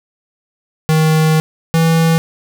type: tone pair in turn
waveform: square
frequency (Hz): 157.4 / 163.73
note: D#3 / E3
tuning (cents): +20 / -11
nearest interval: minor second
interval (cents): 69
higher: second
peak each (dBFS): -10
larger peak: neither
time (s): 0.89-1.4 / 1.74-2.18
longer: first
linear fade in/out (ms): 0
effects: none